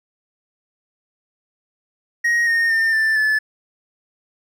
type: tone with pitch steps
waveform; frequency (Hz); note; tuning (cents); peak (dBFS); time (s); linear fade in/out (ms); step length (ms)
triangle; 1881 / 1843.4 / 1806.5 / 1770.3 / 1734.9; A#6 / A#6 / A6 / A6 / A6; +15 / -20 / +45 / +10 / -25; -13; 2.24-3.39; 10; 230
effects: none